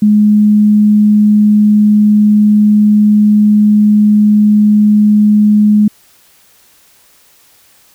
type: tone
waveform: sine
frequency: 209.9 Hz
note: G#3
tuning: 19 cents sharp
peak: -4 dBFS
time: 0.02-5.88 s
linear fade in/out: 5 ms
effects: white hiss -47 dBFS RMS until 7.94 s